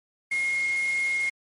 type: tone in noise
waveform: sine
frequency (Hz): 2146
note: C7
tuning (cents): +43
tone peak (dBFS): -23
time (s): 0.31-1.3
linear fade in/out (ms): 10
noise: white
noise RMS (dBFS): -40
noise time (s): 0.31-1.3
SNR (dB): +14
effects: MP3 48 kbps